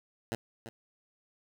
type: tone with echo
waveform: 10% pulse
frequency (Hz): 114.7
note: A#2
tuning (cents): -28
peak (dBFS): -24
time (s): 0.32-0.35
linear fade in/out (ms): 0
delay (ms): 340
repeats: 1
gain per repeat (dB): -11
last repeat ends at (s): 0.69
effects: none